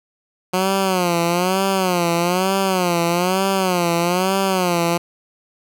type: tone with vibrato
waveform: 10% pulse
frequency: 181.5 Hz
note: F#3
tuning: 33 cents flat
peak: -8 dBFS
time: 0.53-4.98 s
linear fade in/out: 10 ms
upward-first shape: sine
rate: 1.1 Hz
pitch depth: 120 cents each way
effects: none